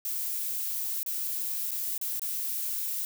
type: noise with dropouts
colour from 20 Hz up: violet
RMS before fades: -32 dBFS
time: 0.05-3.05 s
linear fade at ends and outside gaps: 1 ms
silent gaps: 1.031-1.062 / 1.709-1.716 / 1.979-2.013 / 2.195-2.218 s
effects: none